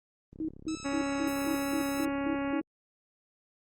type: click train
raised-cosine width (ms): 3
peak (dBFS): -35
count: 75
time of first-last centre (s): 0.33-2.506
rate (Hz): 34
type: tone bursts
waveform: sine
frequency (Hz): 315.9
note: D#4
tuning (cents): +26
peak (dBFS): -30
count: 9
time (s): 0.4-2.614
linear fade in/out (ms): 2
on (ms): 86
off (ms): 180
type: tone with vibrato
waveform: 5% pulse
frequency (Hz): 1300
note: E6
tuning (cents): -24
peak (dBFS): -29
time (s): 0.68-2.05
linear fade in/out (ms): 2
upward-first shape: triangle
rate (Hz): 3.2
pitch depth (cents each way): 15
type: harmonic tone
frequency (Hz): 278.7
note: C#4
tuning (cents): +9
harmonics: 1 / 2 / 3 / 4 / 5 / 6 / 7 / 8 / 9 / 10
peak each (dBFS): -31 / -37 / -41 / -43 / -45 / -47 / -48 / -49 / -50 / -51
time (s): 0.84-2.61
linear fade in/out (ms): 20
effects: Opus 24 kbps